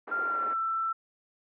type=band-pass noise; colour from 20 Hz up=pink; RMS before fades=-42 dBFS; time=0.07-0.54 s; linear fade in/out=10 ms; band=330 to 1600 Hz; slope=24 dB/octave
type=tone with pitch glide; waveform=sine; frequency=1389 to 1333.2 Hz; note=F6 to E6; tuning=-10 to +19 cents; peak=-27 dBFS; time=0.11-0.93 s; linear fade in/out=10 ms; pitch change=-71 cents; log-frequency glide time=0.24-0.58 s
effects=none